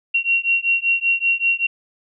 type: beating tone pair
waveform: sine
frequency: 2741 / 2746.2 Hz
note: F7 / F7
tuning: -33 / -30 cents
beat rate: 5.2 Hz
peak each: -19 dBFS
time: 0.14-1.67 s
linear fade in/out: 10 ms
effects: none